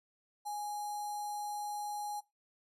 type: tone with notch filter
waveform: square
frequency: 830.6 Hz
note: G#5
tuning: in tune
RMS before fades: -39 dBFS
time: 0.45-2.21 s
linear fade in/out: 20 ms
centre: 2500 Hz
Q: 0.63
effects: noise-tail reverb RT60 0.2 s tail -18 dB re dry + resampled to 32000 Hz